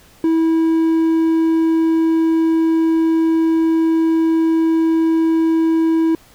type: tone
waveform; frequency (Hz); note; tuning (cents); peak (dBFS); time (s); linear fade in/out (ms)
triangle; 325.2; E4; -23; -10; 0.24-6.15; 2
effects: pink hiss -48 dBFS RMS until 6.34 s